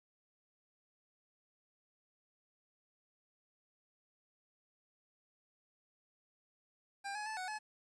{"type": "tone with pitch steps", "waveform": "25% pulse", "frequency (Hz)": [797, 842, 872, 741, 855], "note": ["G5", "G#5", "A5", "F#5", "A5"], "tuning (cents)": [28, 24, -16, 2, -50], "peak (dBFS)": -36, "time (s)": [7.04, 7.59], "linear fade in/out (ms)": 20, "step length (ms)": 110, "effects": ["resampled to 22050 Hz", "11-bit"]}